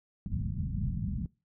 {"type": "low-pass noise", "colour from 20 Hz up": "white", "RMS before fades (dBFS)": -33, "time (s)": [0.26, 1.26], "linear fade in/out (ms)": 2, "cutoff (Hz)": 200, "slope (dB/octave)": 48, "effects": ["noise-tail reverb RT60 0.3 s tail -22 dB re dry"]}